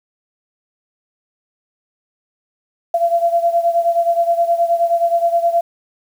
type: beating tone pair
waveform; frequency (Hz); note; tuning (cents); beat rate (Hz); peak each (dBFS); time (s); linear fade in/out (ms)
sine; 679 / 688.5; F5 / F5; -49 / -25; 9.5; -14 / -18; 2.94-5.61; 5
effects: 7-bit